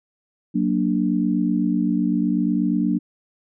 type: chord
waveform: sine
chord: Gb augmented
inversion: none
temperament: equal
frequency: 185 / 233.1 / 293.7 Hz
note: Gb3 / Bb3 / D4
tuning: 0 / 0 / 0 cents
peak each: -22 dBFS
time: 0.54-2.99 s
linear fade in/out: 20 ms
effects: none